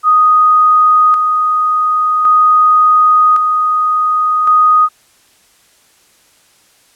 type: tone with tremolo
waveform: sine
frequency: 1244.5 Hz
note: D#6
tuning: in tune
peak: -5 dBFS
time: 0.03-4.89 s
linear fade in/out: 50 ms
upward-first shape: square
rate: 0.45 Hz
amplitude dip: 40%
effects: white hiss -50 dBFS RMS until 6.95 s + low-pass 11000 Hz 12 dB/octave